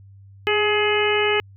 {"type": "harmonic tone with a mistuned harmonic", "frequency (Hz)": 422, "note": "G#4", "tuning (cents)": 28, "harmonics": [1, 2, 3, 4, 5, 6, 7], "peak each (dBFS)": [-20, -27, -28, -28, -25, -26, -26], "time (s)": [0.47, 1.4], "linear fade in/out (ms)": 0, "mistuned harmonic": 1, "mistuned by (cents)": -24, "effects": ["added 98 Hz sine -43 dBFS peak until 1.56 s"]}